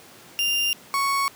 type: tone pair in turn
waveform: 35% pulse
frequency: 2796 / 1109.6 Hz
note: F7 / C#6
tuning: +1 / +1 cents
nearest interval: octave + major third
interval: 1600 cents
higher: first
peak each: -19 / -19 dBFS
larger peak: neither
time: 0.39-0.73 / 0.94-1.28 s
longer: neither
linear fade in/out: 0 ms
effects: pink hiss -47 dBFS RMS until 1.35 s + high-pass 150 Hz 12 dB/octave